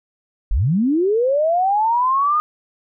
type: linear sweep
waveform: sine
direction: up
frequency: 32.13 to 1237 Hz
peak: -14 dBFS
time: 0.51-2.4 s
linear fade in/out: 0 ms
effects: none